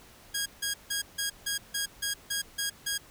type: tone bursts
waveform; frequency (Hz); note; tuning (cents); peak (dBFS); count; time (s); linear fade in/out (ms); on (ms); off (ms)
10% pulse; 1637; G#6; -25; -20; 10; 0.34-2.98; 10; 120; 160
effects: pink hiss -54 dBFS RMS until 3.1 s